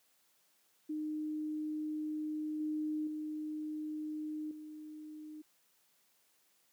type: tone with level steps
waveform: sine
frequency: 306.4 Hz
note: D#4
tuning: 27 cents flat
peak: -35 / -33 / -37 / -45 dBFS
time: 0.89-5.42 s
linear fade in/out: 10 ms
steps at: 2.6 / 3.07 / 4.51 s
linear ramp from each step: 2 ms
effects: white hiss -72 dBFS RMS until 6.72 s + high-pass 150 Hz 12 dB/octave